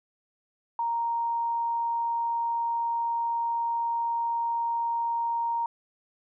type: tone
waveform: sine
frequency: 932 Hz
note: A#5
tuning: 1 cent flat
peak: -25 dBFS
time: 0.79-5.66 s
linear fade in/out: 2 ms
effects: none